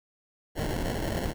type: noise with sample-and-hold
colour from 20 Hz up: pink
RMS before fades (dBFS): -30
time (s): 0.55-1.34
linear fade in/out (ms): 50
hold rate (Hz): 1225
effects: none